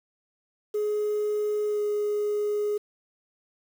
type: tone with pitch glide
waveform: sine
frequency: 420.1 to 416.5 Hz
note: G#4 to G#4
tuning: +20 to +5 cents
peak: -22 dBFS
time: 0.74-2.78 s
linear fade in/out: 10 ms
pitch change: -15 cents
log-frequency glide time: 1.67-1.81 s
effects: tanh soft clip ceiling -22 dBFS + 8-bit